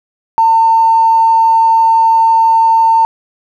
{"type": "tone with tanh clipping", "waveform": "triangle", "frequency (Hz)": 903, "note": "A5", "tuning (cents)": 45, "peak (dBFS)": -5, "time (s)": [0.38, 3.05], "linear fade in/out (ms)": 0, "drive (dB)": 2, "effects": []}